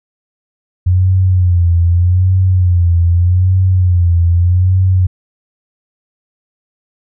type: tone with vibrato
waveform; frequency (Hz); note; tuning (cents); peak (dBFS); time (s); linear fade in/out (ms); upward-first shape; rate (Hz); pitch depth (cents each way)
sine; 89.4; F2; +41; -7; 0.86-5.07; 10; sine; 0.82; 81
effects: none